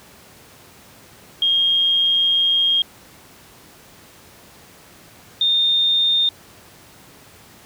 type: tone pair in turn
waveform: sine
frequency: 3237 / 3641 Hz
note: G#7 / A#7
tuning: -45 / -41 cents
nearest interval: major second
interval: 204 cents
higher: second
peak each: -14 dBFS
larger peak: neither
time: 1.42-2.82 / 5.41-6.29 s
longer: first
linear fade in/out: 2 ms
effects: pink hiss -46 dBFS RMS until 7.65 s + high-pass 80 Hz 12 dB/octave